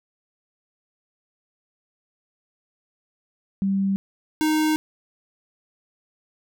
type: tone pair in turn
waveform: sine / square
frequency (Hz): 195.2 / 309.9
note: G3 / D#4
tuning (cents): -7 / -7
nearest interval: minor sixth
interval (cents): 800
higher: second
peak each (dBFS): -19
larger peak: neither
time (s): 3.62-3.96 / 4.41-4.76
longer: second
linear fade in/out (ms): 0
effects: none